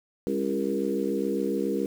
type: harmonic tone with a mistuned harmonic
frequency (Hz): 67.2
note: C2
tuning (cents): +47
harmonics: 3 / 4 / 5 / 6 / 7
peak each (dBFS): -31 / -31 / -31 / -31 / -31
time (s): 0.27-1.86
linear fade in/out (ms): 0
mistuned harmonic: 4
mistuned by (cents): +33
effects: 8-bit